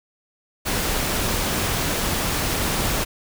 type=noise; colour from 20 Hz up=pink; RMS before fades=-23 dBFS; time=0.65-3.05 s; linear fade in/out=20 ms; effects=none